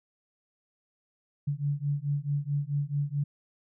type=beating tone pair; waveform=sine; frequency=141.5 / 146.1 Hz; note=C#3 / D3; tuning=+36 / -9 cents; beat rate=4.6 Hz; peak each=-30 dBFS; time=1.47-3.24 s; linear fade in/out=10 ms; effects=none

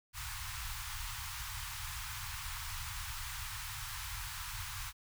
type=band-stop noise; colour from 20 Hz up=pink; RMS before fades=-42 dBFS; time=0.13-4.93 s; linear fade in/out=50 ms; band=120 to 900 Hz; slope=48 dB/octave; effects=none

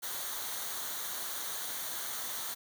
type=noise with comb filter; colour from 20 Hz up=white; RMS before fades=-38 dBFS; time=0.02-2.55 s; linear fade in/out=20 ms; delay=0.39 ms; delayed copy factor=-0.6; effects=none

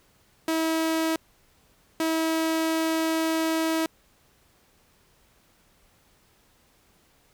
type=tone bursts at uneven times; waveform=sawtooth; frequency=322.6 Hz; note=E4; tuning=37 cents flat; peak=-19 dBFS; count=2; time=0.48-1.16 / 2-3.86 s; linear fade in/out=2 ms; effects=pink hiss -62 dBFS RMS until 7.33 s

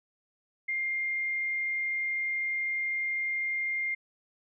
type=tone; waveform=sine; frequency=2112 Hz; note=C7; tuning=16 cents sharp; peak=-28 dBFS; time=0.68-3.95 s; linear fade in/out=10 ms; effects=none

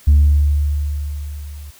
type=tone with level ramp; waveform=sine; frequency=73 Hz; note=D2; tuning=10 cents flat; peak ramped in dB=-4 to -31 dBFS; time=0.07-1.71 s; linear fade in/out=10 ms; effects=tanh soft clip ceiling -5 dBFS + white hiss -46 dBFS RMS until 1.79 s

